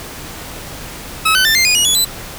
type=tone with pitch steps; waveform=20% pulse; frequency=1290 / 1516.5 / 1782.7 / 2096 / 2463 / 2896 / 3404 / 4002 Hz; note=E6 / F#6 / A6 / C7 / D#7 / F#7 / G#7 / B7; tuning=-38 / +42 / +22 / +2 / -18 / -38 / +42 / +22 cents; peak=-5 dBFS; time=1.25-2.05 s; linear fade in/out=10 ms; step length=100 ms; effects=pink hiss -30 dBFS RMS until 2.38 s